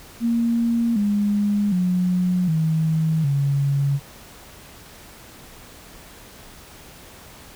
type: tone with pitch steps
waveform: sine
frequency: 233.1 / 205.3 / 180.79 / 159.21 / 140.21 Hz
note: A#3 / G#3 / F#3 / D#3 / C#3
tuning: 0 / -20 / -40 / +40 / +20 cents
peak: -17 dBFS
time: 0.2-4 s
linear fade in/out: 50 ms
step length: 760 ms
effects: pink hiss -44 dBFS RMS until 7.55 s